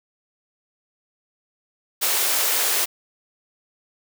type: high-pass noise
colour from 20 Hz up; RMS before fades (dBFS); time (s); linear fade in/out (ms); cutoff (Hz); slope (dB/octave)
white; -21; 2.01-2.86; 20; 350; 24
effects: none